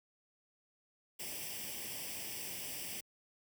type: noise with comb filter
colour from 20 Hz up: white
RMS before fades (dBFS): -43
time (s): 1.19-3.01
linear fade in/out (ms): 10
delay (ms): 0.37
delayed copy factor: +0.75
effects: high-pass 80 Hz 12 dB/octave